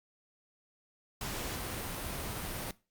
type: noise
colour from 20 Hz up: pink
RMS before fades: -38 dBFS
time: 1.21-2.71 s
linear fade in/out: 2 ms
effects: noise-tail reverb RT60 0.3 s tail -20 dB re dry + Opus 48 kbps